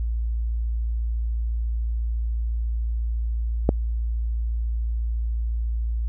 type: click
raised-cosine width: 2 ms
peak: -4 dBFS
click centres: 3.691 s
effects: added 57 Hz sine -22 dBFS peak until 6.08 s